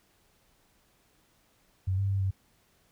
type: tone with pitch steps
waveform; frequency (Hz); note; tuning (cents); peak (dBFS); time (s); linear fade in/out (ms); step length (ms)
sine; 94.2 / 98.4 / 97.8 / 95.9; F#2 / G2 / G2 / G2; +32 / +7 / -4 / -37; -25; 1.87-2.31; 10; 110
effects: pink hiss -67 dBFS RMS until 2.91 s